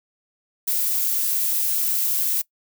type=noise; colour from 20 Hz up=violet; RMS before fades=-22 dBFS; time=0.67-2.42 s; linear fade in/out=10 ms; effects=noise-tail reverb RT60 0.1 s tail -22 dB re dry